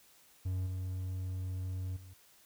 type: tone with level steps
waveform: triangle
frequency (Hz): 92.5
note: F#2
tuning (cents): 0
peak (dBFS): -30 / -33 / -47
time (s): 0.45-2.14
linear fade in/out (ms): 10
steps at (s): 0.66 / 1.96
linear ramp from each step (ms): 10
effects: white hiss -63 dBFS RMS until 2.45 s